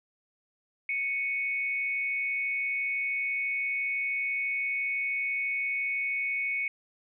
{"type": "tone pair together", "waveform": "sine", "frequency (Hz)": [2217, 2502], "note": ["C#7", "D#7"], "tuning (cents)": [0, 9], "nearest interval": "major second", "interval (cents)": 209, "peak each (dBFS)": [-28, -36], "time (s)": [0.89, 6.68], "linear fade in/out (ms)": 2, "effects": []}